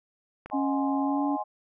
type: clicks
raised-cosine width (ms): 0.5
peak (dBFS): -25 / -32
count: 2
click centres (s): 0.46 / 0.5
type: chord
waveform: sine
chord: Ab dominant seventh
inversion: second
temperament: equal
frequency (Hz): 622.3 / 740 / 830.6 / 1046.5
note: Eb5 / Gb5 / Ab5 / C6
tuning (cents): 0 / 0 / 0 / 0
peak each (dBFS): -37 / -37 / -31 / -36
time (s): 0.51-1.44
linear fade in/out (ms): 20
type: tone with pitch glide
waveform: sine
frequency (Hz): 275.4 to 285.4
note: C#4 to D4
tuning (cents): -11 to -49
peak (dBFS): -25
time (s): 0.53-1.37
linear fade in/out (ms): 20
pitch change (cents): +62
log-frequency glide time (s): 1.02-1.24
effects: none